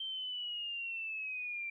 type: linear sweep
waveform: sine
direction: down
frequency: 3139 to 2349 Hz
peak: -37 dBFS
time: 0-1.7 s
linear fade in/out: 5 ms
effects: 13-bit